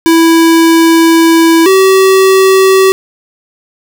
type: tone pair in turn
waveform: square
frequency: 329.4 / 382.2 Hz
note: E4 / G4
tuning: -1 / -44 cents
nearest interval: minor third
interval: 257 cents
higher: second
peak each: -4 dBFS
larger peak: neither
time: 0.06-1.66 / 1.66-2.92 s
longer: first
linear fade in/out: 0 ms
effects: none